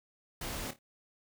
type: noise with echo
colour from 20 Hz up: pink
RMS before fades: -39 dBFS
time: 0.41-0.71 s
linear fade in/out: 5 ms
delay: 27 ms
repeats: 3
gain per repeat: -11 dB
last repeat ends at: 0.791 s
effects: none